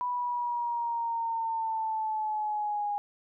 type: linear sweep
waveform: sine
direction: down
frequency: 987.8 to 819 Hz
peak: -28 dBFS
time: 0.01-2.98 s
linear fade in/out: 0 ms
effects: none